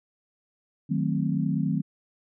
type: chord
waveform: sine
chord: D# diminished seventh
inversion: none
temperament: equal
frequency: 155.56 / 185 / 220 / 261.6 Hz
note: D#3 / F#3 / A3 / C4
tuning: 0 / 0 / 0 / 0 cents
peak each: -27 / -28 / -30 / -30 dBFS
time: 0.89-1.82 s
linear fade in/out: 20 ms
effects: none